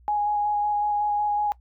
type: tone with vibrato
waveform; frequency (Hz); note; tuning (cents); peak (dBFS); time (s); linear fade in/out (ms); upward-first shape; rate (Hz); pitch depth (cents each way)
sine; 830.6; G#5; 0; -21; 0.08-1.52; 0; square; 5.4; 10
effects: noise-tail reverb RT60 0.1 s tail -20 dB re dry + added 60 Hz sine -51 dBFS peak until 1.6 s